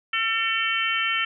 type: harmonic tone with a mistuned harmonic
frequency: 450.5 Hz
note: A4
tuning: 41 cents sharp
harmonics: 3 / 4 / 5 / 6 / 7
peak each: -28 / -28 / -28 / -28 / -28 dBFS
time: 0.13-1.25 s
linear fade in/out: 5 ms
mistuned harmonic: 7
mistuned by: -42 cents
effects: none